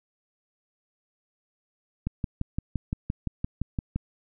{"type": "click train", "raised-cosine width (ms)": 5, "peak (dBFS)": -15, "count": 12, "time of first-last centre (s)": [2.07, 3.96], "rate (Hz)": 5.82, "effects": []}